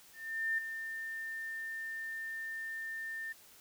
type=tone with ADSR envelope; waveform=sine; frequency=1800 Hz; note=A6; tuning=39 cents sharp; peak=-29 dBFS; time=0.13-3.33 s; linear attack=450 ms; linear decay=8 ms; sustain=-9 dB; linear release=13 ms; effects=white hiss -59 dBFS RMS until 3.6 s